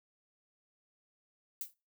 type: noise with exponential decay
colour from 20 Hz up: violet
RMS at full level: -35 dBFS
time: 1.61-1.74 s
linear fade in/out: 1 ms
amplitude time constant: 27 ms
effects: noise-tail reverb RT60 0.3 s tail -23 dB re dry